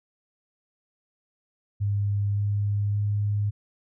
sine tone with pitch steps, 101.5 / 102.32 / 103.15 Hz, G#2 / G#2 / G#2, -39 / -25 / -11 cents, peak -22 dBFS, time 1.8-3.51 s, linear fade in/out 20 ms, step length 570 ms, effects none

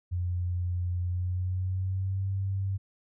sine tone with pitch glide, 88.9 to 96.95 Hz, F2 to G2, +31 to -19 cents, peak -27 dBFS, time 0.11-2.78 s, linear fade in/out 20 ms, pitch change +150 cents, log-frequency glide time 1.05-2.28 s, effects none

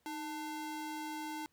square ring-modulated tone, 598 Hz, D5, 31 cents sharp, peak -37 dBFS, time 0.06-1.46 s, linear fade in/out 0 ms, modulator 287 Hz, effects pink hiss -75 dBFS RMS until 1.52 s

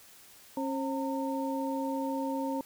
sine tone cluster, 271.5 / 536 / 912 Hz, C#4 / C5 / A#5, -36 / +42 / -38 cents, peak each -32 / -36 / -36 dBFS, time 0.57-2.61 s, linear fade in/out 2 ms, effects white hiss -55 dBFS RMS until 2.65 s

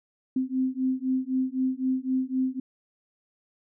sine beating tone pair, 257.8 / 261.7 Hz, C4 / C4, -26 / 0 cents, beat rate 3.9 Hz, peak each -27 / -27 dBFS, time 0.36-2.6 s, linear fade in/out 5 ms, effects none

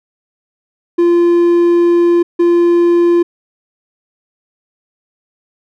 triangle tone pair in turn, 345.2 / 345.2 Hz, F4 / F4, -20 / -20 cents, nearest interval unison, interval 0 cents, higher neither, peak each -5 dBFS, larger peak neither, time 0.98-2.23 / 2.39-3.23 s, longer first, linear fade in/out 10 ms, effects none

